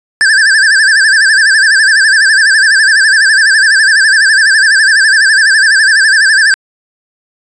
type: tone with vibrato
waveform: square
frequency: 1661.2 Hz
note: G#6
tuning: in tune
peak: -5 dBFS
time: 0.21-6.54 s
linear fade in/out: 0 ms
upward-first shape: sine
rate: 12 Hz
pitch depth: 130 cents each way
effects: resampled to 22050 Hz